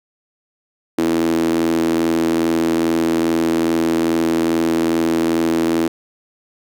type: tone with high-pass filter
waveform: sawtooth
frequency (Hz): 82.41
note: E2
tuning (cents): 0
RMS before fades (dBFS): -17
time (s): 0.98-5.88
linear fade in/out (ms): 5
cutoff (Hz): 300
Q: 7.2
effects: none